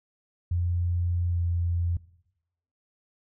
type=tone with pitch glide; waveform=sine; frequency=87.31 to 86.11 Hz; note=F2 to F2; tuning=0 to -24 cents; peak=-23 dBFS; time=0.51-1.97 s; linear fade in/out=5 ms; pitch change=-24 cents; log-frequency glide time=1.3-1.39 s; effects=noise-tail reverb RT60 0.8 s tail -20 dB re dry